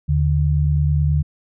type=tone pair together; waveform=sine; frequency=78 / 147.38 Hz; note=D#2 / D3; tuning=+5 / +6 cents; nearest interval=major seventh; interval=1101 cents; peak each=-17 dBFS; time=0.08-1.23 s; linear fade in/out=20 ms; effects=none